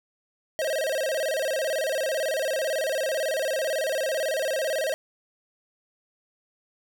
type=tone with vibrato; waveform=square; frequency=581 Hz; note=D5; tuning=19 cents flat; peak=-25 dBFS; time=0.59-4.94 s; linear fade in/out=0 ms; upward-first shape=square; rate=18 Hz; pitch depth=150 cents each way; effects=none